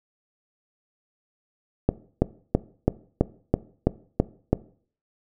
click train, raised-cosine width 2 ms, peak -4 dBFS, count 9, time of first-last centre 1.89-4.53 s, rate 3.03 Hz, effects noise-tail reverb RT60 0.5 s tail -19 dB re dry

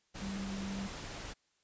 sine tone in noise, 196 Hz, G3, in tune, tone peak -37 dBFS, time 0.21-0.88 s, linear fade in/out 20 ms, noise pink, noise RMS -44 dBFS, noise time 0.14-1.34 s, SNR +4 dB, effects white hiss -75 dBFS RMS until 1.63 s + resampled to 16000 Hz

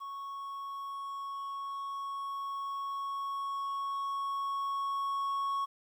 triangle tone with level ramp, 1106 Hz, C#6, 4 cents flat, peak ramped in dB -37 to -28 dBFS, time 0-5.66 s, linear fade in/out 20 ms, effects 11-bit

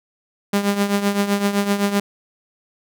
sawtooth tone with tremolo, 201.6 Hz, G3, 49 cents sharp, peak -10 dBFS, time 0.53-2 s, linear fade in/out 5 ms, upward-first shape triangle, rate 7.8 Hz, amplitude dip 75%, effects none

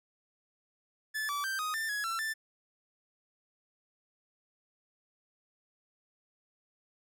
45% pulse tone with pitch steps, 1738 / 1154 / 1566 / 1249 / 1785 / 1677 / 1345 / 1769 Hz, A6 / D6 / G6 / D#6 / A6 / G#6 / E6 / A6, -22 / -31 / -2 / +6 / +24 / +16 / +34 / +9 cents, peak -32 dBFS, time 1.14-2.34 s, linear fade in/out 20 ms, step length 150 ms, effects none

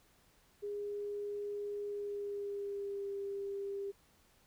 sine tone with pitch glide, 410 to 397.9 Hz, G#4 to G4, -22 to +26 cents, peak -37 dBFS, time 0.62-3.92 s, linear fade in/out 20 ms, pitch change -52 cents, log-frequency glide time 1.86-3.14 s, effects pink hiss -68 dBFS RMS until 4.46 s

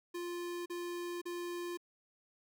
square tone bursts, 349.2 Hz, F4, in tune, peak -39 dBFS, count 3, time 0.14-1.774 s, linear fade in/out 10 ms, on 520 ms, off 37 ms, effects none

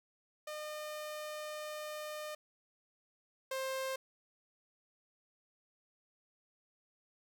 sawtooth tone pair in turn, 607 / 528.5 Hz, D#5 / C5, -43 / +17 cents, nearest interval major second, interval 240 cents, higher first, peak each -37 / -32 dBFS, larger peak second, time 0.47-2.35 / 3.51-3.96 s, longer first, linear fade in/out 5 ms, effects none

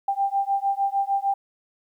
sine beating tone pair, 788 / 794.6 Hz, G5 / G5, +9 / +23 cents, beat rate 6.6 Hz, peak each -24 dBFS, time 0.08-1.34 s, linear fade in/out 5 ms, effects 10-bit

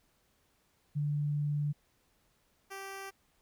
sine / 10% pulse tone pair in turn, 146.83 / 390 Hz, D3 / G4, 0 / -9 cents, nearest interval octave + perfect fourth, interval 1691 cents, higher second, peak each -29 / -33 dBFS, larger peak first, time 0.95-1.73 / 2.7-3.11 s, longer first, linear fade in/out 20 ms, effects pink hiss -72 dBFS RMS until 3.41 s

